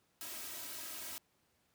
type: noise with comb filter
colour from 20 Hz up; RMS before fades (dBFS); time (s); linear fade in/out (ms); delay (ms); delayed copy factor
white; -45; 0.21-1.18; 0; 3.1; +0.85
effects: pink hiss -75 dBFS RMS until 1.74 s + high-pass 80 Hz 12 dB/octave